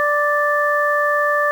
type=harmonic tone; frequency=587.3 Hz; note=D5; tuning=in tune; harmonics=1 / 2 / 3; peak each=-19 / -19 / -19 dBFS; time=0-1.51 s; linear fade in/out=0 ms; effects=7-bit